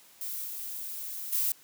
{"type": "noise with level steps", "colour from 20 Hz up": "violet", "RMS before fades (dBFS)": [-36, -38, -28], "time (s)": [0.21, 1.52], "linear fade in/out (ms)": 2, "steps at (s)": [0.44, 1.32], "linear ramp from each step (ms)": 10, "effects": ["white hiss -57 dBFS RMS until 1.63 s", "high-pass 100 Hz 12 dB/octave"]}